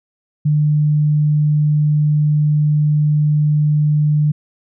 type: tone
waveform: sine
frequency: 150 Hz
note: D3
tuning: 37 cents sharp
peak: -11 dBFS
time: 0.45-4.32 s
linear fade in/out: 10 ms
effects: none